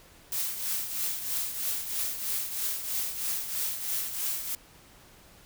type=noise with tremolo; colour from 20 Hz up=blue; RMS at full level=-29 dBFS; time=0.32-4.55 s; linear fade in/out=2 ms; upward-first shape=triangle; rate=3.1 Hz; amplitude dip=65%; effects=pink hiss -55 dBFS RMS until 5.45 s